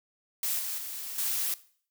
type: noise with level steps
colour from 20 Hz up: blue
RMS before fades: -30 / -34 / -38 / -30 dBFS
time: 0.43-1.54 s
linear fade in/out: 2 ms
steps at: 0.59 / 0.78 / 1.18 s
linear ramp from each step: 2 ms
effects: noise-tail reverb RT60 0.5 s tail -18 dB re dry